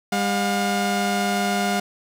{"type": "tone pair together", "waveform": "sawtooth", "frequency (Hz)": [200.4, 714], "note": ["G3", "F5"], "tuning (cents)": [38, 38], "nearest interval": "octave + minor seventh", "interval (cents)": 2200, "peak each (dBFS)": -19, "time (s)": [0.12, 1.8], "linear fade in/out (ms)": 5, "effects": ["low-pass 12000 Hz 12 dB/octave", "8-bit"]}